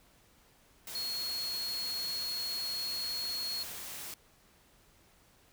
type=tone in noise; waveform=sine; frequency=4316 Hz; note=C#8; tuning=47 cents flat; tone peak=-34 dBFS; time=0.95-3.63 s; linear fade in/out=2 ms; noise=white; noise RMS=-43 dBFS; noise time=0.87-4.14 s; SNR=+6 dB; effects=pink hiss -64 dBFS RMS until 5.52 s